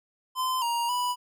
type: tone with pitch steps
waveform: square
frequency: 1028 / 941 / 985 Hz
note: C6 / A#5 / B5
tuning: -31 / +16 / -5 cents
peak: -26 dBFS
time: 0.35-1.16 s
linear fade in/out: 50 ms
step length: 270 ms
effects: none